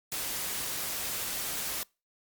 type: noise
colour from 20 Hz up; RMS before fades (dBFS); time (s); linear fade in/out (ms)
white; -34; 0.12-1.83; 0
effects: noise-tail reverb RT60 0.3 s tail -26 dB re dry + Opus 48 kbps